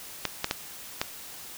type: clicks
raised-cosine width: 0.2 ms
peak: -8 dBFS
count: 4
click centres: 0.253 / 0.444 / 0.511 / 1.015 s
effects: white hiss -43 dBFS RMS until 1.57 s